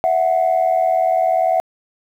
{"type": "tone pair together", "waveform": "sine", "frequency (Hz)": [659.3, 739.6], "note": ["E5", "F#5"], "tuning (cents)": [0, -1], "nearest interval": "major second", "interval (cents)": 199, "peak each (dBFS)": -15, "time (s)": [0.04, 1.6], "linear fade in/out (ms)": 0, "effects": ["tanh soft clip ceiling -8 dBFS", "8-bit"]}